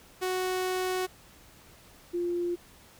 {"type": "tone pair in turn", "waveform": ["sawtooth", "sine"], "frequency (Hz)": [369.8, 349], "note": ["F#4", "F4"], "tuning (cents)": [-1, -1], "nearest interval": "minor second", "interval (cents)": 100, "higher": "first", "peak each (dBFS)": [-24, -27], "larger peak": "first", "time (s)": [[0.21, 1.07], [2.13, 2.56]], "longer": "first", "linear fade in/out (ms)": 20, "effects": ["pink hiss -55 dBFS RMS until 2.99 s"]}